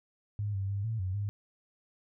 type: tone with pitch steps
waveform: sine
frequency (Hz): 103.5 / 97.4 / 99.8 / 112.2 / 93 / 102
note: G#2 / G2 / G2 / A2 / F#2 / G#2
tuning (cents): -5 / -11 / +32 / +34 / +9 / -31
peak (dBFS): -30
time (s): 0.39-1.29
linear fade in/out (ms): 0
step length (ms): 150
effects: none